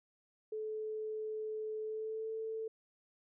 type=tone with pitch glide; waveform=sine; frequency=433.1 to 443.2 Hz; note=A4 to A4; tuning=-27 to +13 cents; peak=-37 dBFS; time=0.52-2.68 s; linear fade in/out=5 ms; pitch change=+40 cents; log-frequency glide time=1.82-2.31 s; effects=none